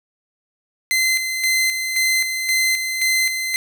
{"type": "tone with tremolo", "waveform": "sawtooth", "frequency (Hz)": 2063, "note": "C7", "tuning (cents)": -25, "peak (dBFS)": -12, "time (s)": [0.91, 3.56], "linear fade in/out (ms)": 0, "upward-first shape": "square", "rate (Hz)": 1.9, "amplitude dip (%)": 50, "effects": []}